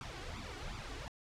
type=noise with flanger; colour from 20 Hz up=pink; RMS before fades=-44 dBFS; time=0.01-1.08 s; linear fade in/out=0 ms; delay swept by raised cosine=0.83 to 2.73 ms; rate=2.7 Hz; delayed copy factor=+0.8; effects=low-pass 5000 Hz 12 dB/octave